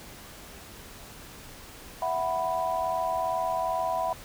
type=chord; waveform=sine; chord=E suspended second; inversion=none; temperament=just; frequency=659.3 / 741.7 / 988.9 Hz; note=E5 / F#5 / B5; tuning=0 / +4 / +2 cents; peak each=-30 dBFS; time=2.02-4.13 s; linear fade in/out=2 ms; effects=pink hiss -46 dBFS RMS until 4.24 s